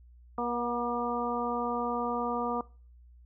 harmonic tone with a mistuned harmonic, 239.3 Hz, A#3, 46 cents sharp, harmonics 1 / 2 / 3 / 4 / 5, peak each -35 / -35 / -35 / -35 / -35 dBFS, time 0.38-2.61 s, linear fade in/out 2 ms, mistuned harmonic 3, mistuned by +17 cents, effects noise-tail reverb RT60 0.4 s tail -22 dB re dry + added 60 Hz sine -52 dBFS peak until 3.25 s

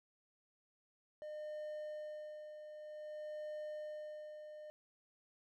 triangle tone with tremolo, 607 Hz, D#5, 43 cents flat, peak -40 dBFS, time 1.22-4.7 s, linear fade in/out 0 ms, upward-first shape sine, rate 0.53 Hz, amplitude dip 55%, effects none

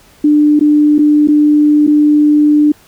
sine tone with dropouts, 297.8 Hz, D4, 24 cents sharp, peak -5 dBFS, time 0.24-2.72 s, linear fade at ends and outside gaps 5 ms, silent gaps 0.594-0.609 / 0.983-0.989 / 1.275-1.284 / 1.868-1.875 s, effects pink hiss -45 dBFS RMS until 2.87 s

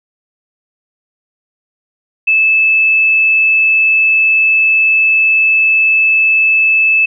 sine tone, 2618 Hz, E7, 13 cents flat, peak -7 dBFS, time 2.27-7.06 s, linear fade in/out 10 ms, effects none

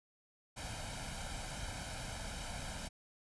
pink noise with comb filter, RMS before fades -43 dBFS, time 0.56-2.89 s, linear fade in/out 20 ms, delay 1.3 ms, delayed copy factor +0.7, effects resampled to 24000 Hz

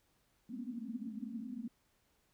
white band-pass noise, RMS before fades -43 dBFS, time 0.49-1.68 s, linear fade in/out 5 ms, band 210 to 260 Hz, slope 96 dB/octave, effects pink hiss -75 dBFS RMS until 2.33 s

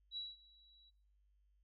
sine tone with ADSR envelope, 3907 Hz, B7, 19 cents flat, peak -40 dBFS, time 0.11-0.91 s, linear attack 60 ms, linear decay 190 ms, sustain -24 dB, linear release 25 ms, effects noise-tail reverb RT60 0.7 s tail -23 dB re dry + added 50 Hz sine -70 dBFS peak until 1.63 s

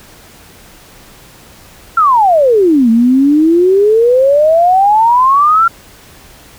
sine exponential two-way sweep, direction down then up, 1384 to 222.2 to 1384 Hz, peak -5 dBFS, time 1.97-5.68 s, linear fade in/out 5 ms, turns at 2.9 s, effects pink hiss -39 dBFS RMS until 6.58 s

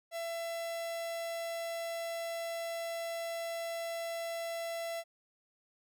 45% pulse tone, 670 Hz, E5, 28 cents sharp, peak -36 dBFS, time 0.11-5.04 s, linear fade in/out 50 ms, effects none

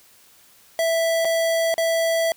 square tone with dropouts, 659.3 Hz, E5, in tune, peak -19 dBFS, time 0.79-2.32 s, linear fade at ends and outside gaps 1 ms, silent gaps 1.248-1.252 / 1.741-1.78 s, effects white hiss -53 dBFS RMS until 2.36 s

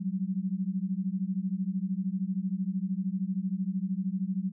sine beating tone pair, 182.7 / 195.7 Hz, F#3 / G3, -22 / -3 cents, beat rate 13 Hz, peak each -31 dBFS, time 0-4.52 s, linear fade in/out 20 ms, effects none

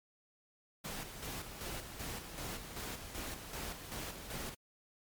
pink noise with tremolo, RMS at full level -42 dBFS, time 0.84-4.55 s, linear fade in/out 10 ms, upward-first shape square, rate 2.6 Hz, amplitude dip 50%, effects MP3 96 kbps

